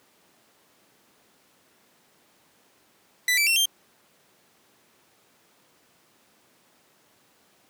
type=tone with pitch steps; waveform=sawtooth; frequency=1986 / 2321 / 2713 / 3171 Hz; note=B6 / D7 / E7 / G7; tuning=+9 / -21 / +49 / +19 cents; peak=-16 dBFS; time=3.28-3.656 s; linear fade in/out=2 ms; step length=94 ms; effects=pink hiss -61 dBFS RMS until 7.69 s + high-pass 200 Hz 12 dB/octave